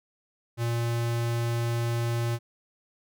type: tone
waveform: square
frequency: 117.5 Hz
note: A#2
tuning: 14 cents sharp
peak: -26 dBFS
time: 0.57-2.39 s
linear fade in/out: 50 ms
effects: none